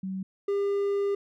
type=tone pair in turn; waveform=sine / triangle; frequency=190 / 401.1 Hz; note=F#3 / G4; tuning=+46 / +40 cents; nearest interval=octave + minor second; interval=1294 cents; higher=second; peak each=-30 / -22 dBFS; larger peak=second; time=0.03-0.23 / 0.48-1.15 s; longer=second; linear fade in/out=5 ms; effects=none